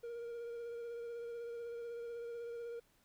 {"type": "tone with vibrato", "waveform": "triangle", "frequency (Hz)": 469.8, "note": "A#4", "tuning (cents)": 13, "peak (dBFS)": -40, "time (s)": [0.03, 2.8], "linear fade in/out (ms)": 10, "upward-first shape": "sine", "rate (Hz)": 16, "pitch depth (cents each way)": 21, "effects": ["pink hiss -72 dBFS RMS until 3.04 s"]}